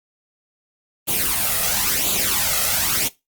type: noise with flanger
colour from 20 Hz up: white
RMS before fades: -20 dBFS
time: 1.07-3.09 s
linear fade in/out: 20 ms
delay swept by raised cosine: 0.27 to 1.57 ms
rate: 0.97 Hz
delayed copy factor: +0.7
effects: noise-tail reverb RT60 0.2 s tail -19 dB re dry + Opus 32 kbps